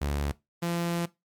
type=tone pair in turn; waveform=sawtooth; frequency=71.8 / 171.1 Hz; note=D2 / F3; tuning=-39 / -35 cents; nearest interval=octave + minor third; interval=1504 cents; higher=second; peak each=-23 dBFS; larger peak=neither; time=0.01-0.32 / 0.62-1.06 s; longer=second; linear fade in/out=10 ms; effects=noise-tail reverb RT60 0.2 s tail -19 dB re dry + MP3 96 kbps